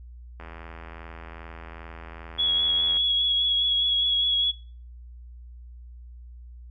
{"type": "click train", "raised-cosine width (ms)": 0.5, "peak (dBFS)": -26, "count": 213, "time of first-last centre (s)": [0.4, 2.97], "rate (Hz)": 82.5}
{"type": "tone with vibrato", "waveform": "sine", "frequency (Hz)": 3347, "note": "G#7", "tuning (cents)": 13, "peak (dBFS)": -20, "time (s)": [2.38, 4.52], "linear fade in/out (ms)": 20, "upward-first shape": "sine", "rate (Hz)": 4.9, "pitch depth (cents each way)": 18}
{"effects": ["noise-tail reverb RT60 0.4 s tail -18 dB re dry", "added 60 Hz sine -41 dBFS peak until 6.7 s"]}